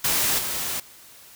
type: noise with level steps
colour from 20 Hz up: white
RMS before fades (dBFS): -22 / -28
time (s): 0.04-0.8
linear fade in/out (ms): 5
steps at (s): 0.38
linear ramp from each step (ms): 10
effects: white hiss -48 dBFS RMS until 1.35 s